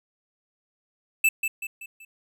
square tone with echo, 2637 Hz, E7, in tune, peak -17 dBFS, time 1.24-1.29 s, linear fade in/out 5 ms, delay 190 ms, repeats 4, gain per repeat -7 dB, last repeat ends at 2.05 s, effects none

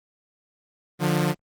sawtooth tone pair together, 149.01 / 177.2 Hz, D3 / F3, +25 / +25 cents, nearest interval minor third, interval 300 cents, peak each -19 dBFS, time 0.99-1.35 s, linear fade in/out 50 ms, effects Opus 24 kbps

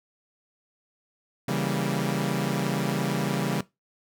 sawtooth chord, C# diminished seventh, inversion none, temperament equal, 138.59 / 164.81 / 196 / 233.1 Hz, C#3 / E3 / G3 / Bb3, 0 / 0 / 0 / 0 cents, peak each -25 / -27 / -26 / -29 dBFS, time 1.48-3.61 s, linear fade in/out 5 ms, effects noise-tail reverb RT60 0.2 s tail -19 dB re dry

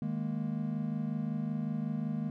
triangle chord, D# suspended fourth, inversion none, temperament equal, 155.56 / 207.7 / 233.1 Hz, D#3 / G#3 / A#3, 0 / 0 / 0 cents, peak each -34 dBFS, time 0.02-2.3 s, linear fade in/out 2 ms, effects none

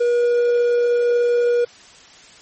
triangle tone with quantisation, 480.2 Hz, B4, 49 cents flat, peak -12 dBFS, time 0-1.65 s, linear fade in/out 10 ms, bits 7, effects white hiss -45 dBFS RMS until 2.41 s + MP3 32 kbps

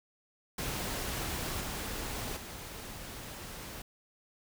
pink noise with level steps, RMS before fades -36 / -38 / -44 dBFS, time 0.58-3.82 s, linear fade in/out 5 ms, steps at 1.6 / 2.36 s, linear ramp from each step 10 ms, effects none

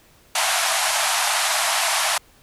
pink band-pass noise, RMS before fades -21 dBFS, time 0.35-2.18 s, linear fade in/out 5 ms, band 630 to 12000 Hz, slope 96 dB/octave, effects pink hiss -54 dBFS RMS until 2.42 s

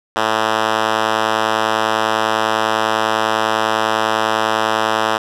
5% pulse tone with band-pass filter, 110 Hz, A2, in tune, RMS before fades -17 dBFS, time 0.16-5.18 s, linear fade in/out 5 ms, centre 1500 Hz, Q 0.5, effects none

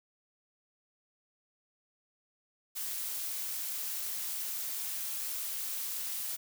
blue noise with amplitude modulation, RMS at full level -35 dBFS, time 2.75-6.37 s, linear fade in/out 20 ms, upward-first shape sine, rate 298 Hz, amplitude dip 40%, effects none

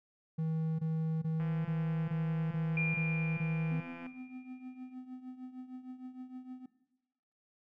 triangle tone bursts, 160 Hz, D#3, 49 cents sharp, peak -29 dBFS, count 8, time 0.38-3.807 s, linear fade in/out 10 ms, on 410 ms, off 21 ms
click train, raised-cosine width 0.5 ms, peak -35 dBFS, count 454, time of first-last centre 1.4-4.065 s, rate 170 Hz
sine tone with exponential decay, 2400 Hz, D7, 37 cents sharp, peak -31 dBFS, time 2.77-4.94 s, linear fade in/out 2 ms, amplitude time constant 470 ms
triangle tone with tremolo, 254.9 Hz, C4, 45 cents flat, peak -38 dBFS, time 3.71-6.66 s, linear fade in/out 5 ms, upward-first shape triangle, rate 6.5 Hz, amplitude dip 80%
effects noise-tail reverb RT60 1.0 s tail -17 dB re dry

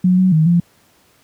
sine tone with pitch steps, 182.4 / 186 / 157.4 / 172.6 Hz, F#3 / F#3 / D#3 / F3, -24 / +9 / +20 / -20 cents, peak -9 dBFS, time 0.04-0.6 s, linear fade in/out 5 ms, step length 140 ms, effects pink hiss -54 dBFS RMS until 1.23 s + high-pass 80 Hz 12 dB/octave

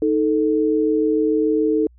sine tone pair together, 312.7 / 439.6 Hz, D#4 / A4, +9 / -2 cents, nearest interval tritone, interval 589 cents, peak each -18 dBFS, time 0.02-1.87 s, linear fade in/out 2 ms, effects added 60 Hz sine -47 dBFS peak until 1.98 s

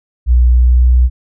sine tone with pitch glide, 61 to 61.96 Hz, B1 to B1, -21 to +6 cents, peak -5 dBFS, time 0.26-1.1 s, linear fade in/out 50 ms, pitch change +27 cents, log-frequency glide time 0.51-0.9 s, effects none

